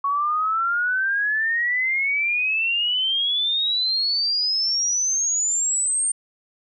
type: exponential sweep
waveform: sine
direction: up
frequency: 1108.7 to 8800 Hz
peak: -19 dBFS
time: 0.04-6.12 s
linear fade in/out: 5 ms
effects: none